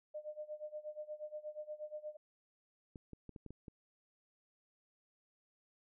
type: tone with tremolo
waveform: sine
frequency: 606 Hz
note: D#5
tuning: 46 cents flat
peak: -40 dBFS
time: 0.14-2.17 s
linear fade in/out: 10 ms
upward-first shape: sine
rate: 8.4 Hz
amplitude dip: 90%
type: clicks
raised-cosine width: 3 ms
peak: -36 dBFS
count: 7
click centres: 2.958 / 3.133 / 3.293 / 3.362 / 3.463 / 3.506 / 3.682 s
effects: none